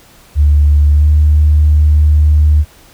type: tone with pitch glide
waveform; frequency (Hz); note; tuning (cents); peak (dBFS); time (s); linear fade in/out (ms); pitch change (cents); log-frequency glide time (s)
sine; 73.42 to 75.4; D2 to D2; 0 to +46; -4; 0.35-2.65; 50; +46; 0.93-1.08
effects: tanh soft clip ceiling 0 dBFS + pink hiss -43 dBFS RMS until 2.93 s